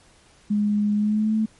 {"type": "tone with pitch glide", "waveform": "sine", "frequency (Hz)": [207.7, 218.3], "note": ["G#3", "A3"], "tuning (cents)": [0, -13], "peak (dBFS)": -18, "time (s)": [0.5, 1.46], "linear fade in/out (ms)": 10, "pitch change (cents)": 87, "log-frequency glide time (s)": [0.95, 1.35], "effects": ["pink hiss -55 dBFS RMS until 1.59 s", "MP3 48 kbps"]}